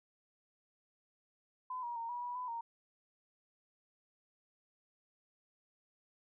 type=tone with pitch steps; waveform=sine; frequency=1012 / 953 / 922 / 968 / 974 / 1000 / 928 Hz; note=B5 / A#5 / A#5 / B5 / B5 / B5 / A#5; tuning=+42 / +38 / -19 / -35 / -24 / +21 / -8 cents; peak=-38 dBFS; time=1.7-2.61 s; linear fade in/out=5 ms; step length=130 ms; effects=none